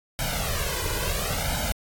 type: noise with flanger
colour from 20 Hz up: pink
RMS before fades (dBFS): -27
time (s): 0.19-1.72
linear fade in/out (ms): 0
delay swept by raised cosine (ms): 1.3 to 2.03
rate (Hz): 0.73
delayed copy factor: +1
effects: AAC 64 kbps